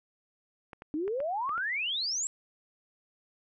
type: clicks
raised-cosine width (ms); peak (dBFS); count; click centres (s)
0.5; -29; 6; 0.732 / 0.821 / 1.079 / 1.203 / 1.493 / 1.579
type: exponential sweep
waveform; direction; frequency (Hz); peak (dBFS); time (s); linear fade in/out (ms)
sine; up; 290 to 7800; -29; 0.94-2.27; 0
effects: none